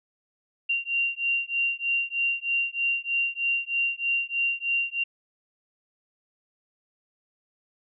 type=beating tone pair; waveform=sine; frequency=2765 / 2768.2 Hz; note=F7 / F7; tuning=-18 / -16 cents; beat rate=3.2 Hz; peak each=-27 dBFS; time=0.69-5.04 s; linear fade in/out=10 ms; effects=none